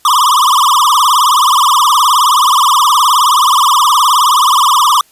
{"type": "tone with vibrato", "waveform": "square", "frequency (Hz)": 1101, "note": "C#6", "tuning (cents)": -12, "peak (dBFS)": -7, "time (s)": [0.05, 5.01], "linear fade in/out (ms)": 2, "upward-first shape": "triangle", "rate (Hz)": 19, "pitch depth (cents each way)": 250, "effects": ["white hiss -49 dBFS RMS until 5.11 s", "resampled to 32000 Hz"]}